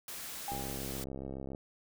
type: noise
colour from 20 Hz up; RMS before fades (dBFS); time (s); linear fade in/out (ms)
white; -43; 0.08-1.04; 2
type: tone with exponential decay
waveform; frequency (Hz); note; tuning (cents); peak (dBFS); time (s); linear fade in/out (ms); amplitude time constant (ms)
sine; 805; G5; +46; -34; 0.48-0.99; 1; 110
type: click train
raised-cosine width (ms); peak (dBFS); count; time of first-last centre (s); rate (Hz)
2; -28; 70; 0.52-1.548; 67.1
effects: none